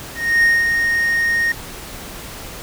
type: tone with ADSR envelope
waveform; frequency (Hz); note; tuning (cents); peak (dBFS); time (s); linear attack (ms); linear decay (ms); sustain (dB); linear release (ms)
triangle; 1856; A#6; -8; -8; 0.14-1.52; 290; 210; -5; 3
effects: pink hiss -33 dBFS RMS until 2.62 s